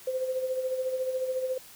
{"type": "tone with tremolo", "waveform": "sine", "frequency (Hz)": 516, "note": "C5", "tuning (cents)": -24, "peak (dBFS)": -25, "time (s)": [0.07, 1.58], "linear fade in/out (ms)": 5, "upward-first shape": "sine", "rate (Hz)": 14, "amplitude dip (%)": 55, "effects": ["white hiss -50 dBFS RMS until 1.75 s"]}